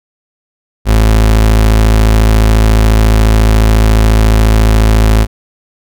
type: tone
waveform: 35% pulse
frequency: 54.2 Hz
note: A1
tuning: 25 cents flat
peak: -3 dBFS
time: 0.85-5.27 s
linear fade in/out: 50 ms
effects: none